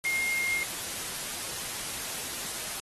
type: tone in noise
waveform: sine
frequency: 2129 Hz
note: C7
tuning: 30 cents sharp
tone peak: -26 dBFS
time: 0.05-0.63 s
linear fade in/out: 0 ms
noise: white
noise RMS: -35 dBFS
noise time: 0.04-2.8 s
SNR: +6 dB
effects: AAC 32 kbps